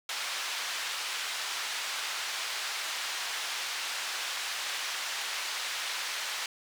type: band-pass noise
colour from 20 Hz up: white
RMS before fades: -35 dBFS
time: 0.09-6.46 s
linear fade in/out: 2 ms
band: 930 to 4600 Hz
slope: 12 dB/octave
effects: none